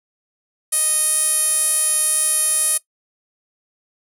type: tone with band-pass filter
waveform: sawtooth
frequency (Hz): 623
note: D#5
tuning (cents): +2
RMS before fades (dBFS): -18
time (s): 0.72-2.78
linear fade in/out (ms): 10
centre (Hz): 10000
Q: 9.2
effects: noise-tail reverb RT60 0.1 s tail -18 dB re dry